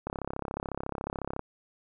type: click train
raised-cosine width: 1 ms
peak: -19 dBFS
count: 46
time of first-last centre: 0.07-1.394 s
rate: 34 Hz
effects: none